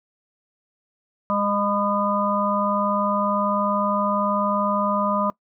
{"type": "harmonic tone with a mistuned harmonic", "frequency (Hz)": 204.2, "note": "G#3", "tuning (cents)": -29, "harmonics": [1, 3, 5, 6], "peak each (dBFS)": [-25, -25, -25, -25], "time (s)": [1.3, 5.3], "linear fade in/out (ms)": 0, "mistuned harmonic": 5, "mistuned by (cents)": -29, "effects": ["noise-tail reverb RT60 0.1 s tail -21 dB re dry"]}